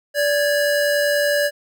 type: tone pair together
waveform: square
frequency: 581 / 1652.4 Hz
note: D5 / G#6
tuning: -19 / -9 cents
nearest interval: octave + tritone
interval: 1810 cents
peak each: -18 / -23 dBFS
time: 0.14-1.51 s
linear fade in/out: 50 ms
effects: none